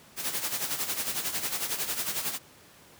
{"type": "noise with tremolo", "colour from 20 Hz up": "white", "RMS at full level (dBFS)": -29, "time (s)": [0.16, 2.39], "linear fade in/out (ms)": 50, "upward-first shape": "sine", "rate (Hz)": 11, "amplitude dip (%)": 65, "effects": ["pink hiss -54 dBFS RMS until 2.99 s", "high-pass 100 Hz 12 dB/octave"]}